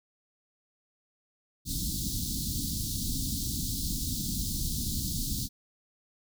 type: band-stop noise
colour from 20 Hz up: pink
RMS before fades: -32 dBFS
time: 1.65-5.49 s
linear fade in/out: 50 ms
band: 290 to 3800 Hz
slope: 48 dB/octave
effects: none